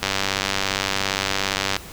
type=click train; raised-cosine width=0.2 ms; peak=-3 dBFS; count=170; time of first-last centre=0.03-1.765 s; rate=97.4 Hz; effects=pink hiss -39 dBFS RMS until 1.92 s